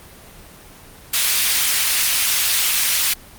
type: high-pass noise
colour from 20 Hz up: pink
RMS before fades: -17 dBFS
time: 1.13-3.14 s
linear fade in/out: 10 ms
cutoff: 2500 Hz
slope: 12 dB/octave
effects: pink hiss -42 dBFS RMS until 3.38 s + Opus 24 kbps